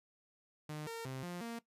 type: tone with pitch steps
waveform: sawtooth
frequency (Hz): 151.9 / 458.2 / 131.6 / 176.2 / 232.4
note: D#3 / A#4 / C3 / F3 / A#3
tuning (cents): -41 / -30 / +10 / +16 / -5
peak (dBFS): -37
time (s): 0.69-1.59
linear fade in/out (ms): 5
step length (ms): 180
effects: noise-tail reverb RT60 0.1 s tail -17 dB re dry + resampled to 32000 Hz